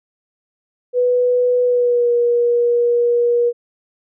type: tone with pitch glide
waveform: sine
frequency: 493.9 to 477.9 Hz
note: B4 to A#4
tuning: 0 to +43 cents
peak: -12 dBFS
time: 0.93-3.53 s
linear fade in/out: 50 ms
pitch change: -57 cents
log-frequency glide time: 1.64-2.11 s
effects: none